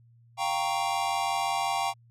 square chord, G half-diminished seventh, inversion third, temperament equal, 698.5 / 784 / 932.3 / 1108.7 Hz, F5 / G5 / Bb5 / Db6, 0 / 0 / 0 / 0 cents, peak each -34 / -30 / -33 / -35 dBFS, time 0.37-1.94 s, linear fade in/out 50 ms, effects added 117 Hz sine -55 dBFS peak until 2.1 s + low-pass 10000 Hz 12 dB/octave

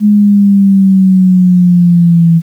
sine exponential sweep, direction down, 210 to 164.81 Hz, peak -3 dBFS, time 0-2.42 s, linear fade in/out 50 ms, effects 7-bit

